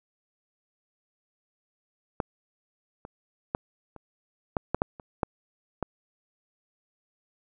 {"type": "clicks", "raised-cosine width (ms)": 1, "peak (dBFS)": [-12, -26, -12, -29, -11, -10, -9, -28, -10, -14], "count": 10, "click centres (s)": [2.202, 3.051, 3.549, 3.963, 4.568, 4.746, 4.819, 4.998, 5.232, 5.827], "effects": []}